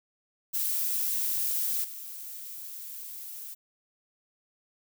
violet noise with level steps, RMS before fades -29 / -41 dBFS, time 0.53-3.55 s, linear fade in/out 20 ms, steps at 1.83 s, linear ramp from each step 20 ms, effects none

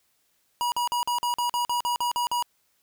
square tone bursts, 965 Hz, B5, 40 cents flat, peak -24 dBFS, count 12, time 0.61-2.425 s, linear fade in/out 0 ms, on 110 ms, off 45 ms, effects white hiss -69 dBFS RMS until 2.82 s

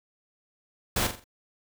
pink noise with echo, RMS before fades -26 dBFS, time 0.96-1.07 s, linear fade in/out 5 ms, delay 43 ms, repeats 4, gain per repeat -8 dB, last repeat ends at 1.242 s, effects none

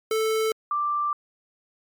square / sine tone pair in turn, 440 / 1177.9 Hz, A4 / D6, 0 / +5 cents, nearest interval octave + perfect fourth, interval 1705 cents, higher second, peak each -22 dBFS, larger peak neither, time 0.11-0.52 / 0.71-1.13 s, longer second, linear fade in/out 2 ms, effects MP3 96 kbps

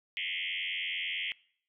sine tone with frequency modulation, 2637 Hz, E7, in tune, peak -32 dBFS, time 0.17-1.32 s, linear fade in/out 0 ms, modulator 89.2 Hz, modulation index 7.1, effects noise-tail reverb RT60 0.6 s tail -23 dB re dry

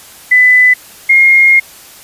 sine tone pair in turn, 2000 / 2138 Hz, B6 / C7, +21 / +37 cents, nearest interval minor second, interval 116 cents, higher second, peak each -3 dBFS, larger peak neither, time 0.31-0.74 / 1.09-1.6 s, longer second, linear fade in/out 10 ms, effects white hiss -36 dBFS RMS until 2.03 s + resampled to 32000 Hz

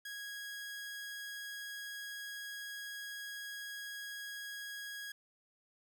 sawtooth tone, 1652 Hz, G#6, 10 cents flat, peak -39 dBFS, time 0.05-5.12 s, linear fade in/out 5 ms, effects none

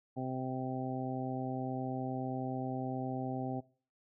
harmonic tone, 129.6 Hz, C3, 16 cents flat, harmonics 1 / 2 / 3 / 4 / 5 / 6, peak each -40 / -38 / -45 / -47 / -45 / -42 dBFS, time 0.16-3.61 s, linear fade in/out 20 ms, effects noise-tail reverb RT60 0.4 s tail -20 dB re dry

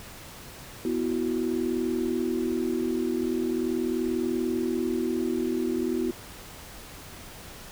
sine chord, B suspended fourth, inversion none, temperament equal, 246.9 / 329.6 / 370 Hz, B3 / E4 / F#4, 0 / 0 / 0 cents, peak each -29 dBFS, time 0.85-6.11 s, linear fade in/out 2 ms, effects pink hiss -44 dBFS RMS until 7.71 s

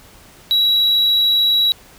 sine tone, 3891 Hz, B7, 27 cents flat, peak -9 dBFS, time 0.51-1.72 s, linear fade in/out 0 ms, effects tanh soft clip ceiling -11 dBFS + pink hiss -45 dBFS RMS until 1.98 s

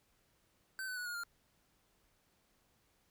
square tone with pitch steps, 1540 / 1504 / 1468.8 / 1434.4 / 1400.8 Hz, G6 / F#6 / F#6 / F6 / F6, -31 / +28 / -13 / +46 / +5 cents, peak -40 dBFS, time 0.79-1.235 s, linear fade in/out 0 ms, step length 89 ms, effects pink hiss -74 dBFS RMS until 3.1 s

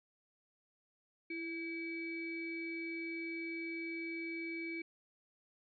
triangle ring-modulated tone, 978 Hz, B5, 17 cents flat, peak -34 dBFS, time 1.3-4.82 s, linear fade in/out 5 ms, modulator 1310 Hz, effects resampled to 11025 Hz

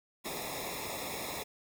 pink noise with comb filter, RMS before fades -39 dBFS, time 0.24-1.44 s, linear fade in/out 20 ms, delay 0.66 ms, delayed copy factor -0.9, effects none

